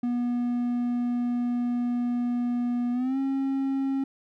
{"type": "tone with pitch glide", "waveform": "triangle", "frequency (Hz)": [242.4, 270.5], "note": ["B3", "C#4"], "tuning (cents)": [-32, -42], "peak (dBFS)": -22, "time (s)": [0.03, 4.04], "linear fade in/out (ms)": 5, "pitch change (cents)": 190, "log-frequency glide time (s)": [2.92, 3.18], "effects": []}